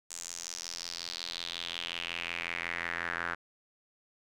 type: tone with band-pass filter sweep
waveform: sawtooth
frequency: 85.5 Hz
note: F2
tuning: 36 cents flat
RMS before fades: -38 dBFS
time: 0.1-3.35 s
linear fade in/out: 10 ms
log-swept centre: 7400 to 1500 Hz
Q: 3.8
effects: none